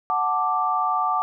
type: chord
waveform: sine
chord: D major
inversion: first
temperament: equal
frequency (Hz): 740 / 880 / 1174.7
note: F#5 / A5 / D6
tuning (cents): 0 / 0 / 0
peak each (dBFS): -25 / -26 / -22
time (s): 0.1-1.22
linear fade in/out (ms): 0
effects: none